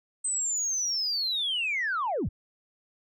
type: linear sweep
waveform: sine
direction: down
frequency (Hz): 8250 to 37.37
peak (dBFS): -25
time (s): 0.24-2.29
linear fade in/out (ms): 10
effects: tanh soft clip ceiling -22 dBFS